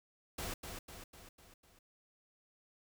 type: noise with echo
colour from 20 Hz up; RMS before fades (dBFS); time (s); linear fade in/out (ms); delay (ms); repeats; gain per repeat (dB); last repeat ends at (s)
pink; -41; 0.38-0.54; 5; 250; 5; -5; 1.79
effects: none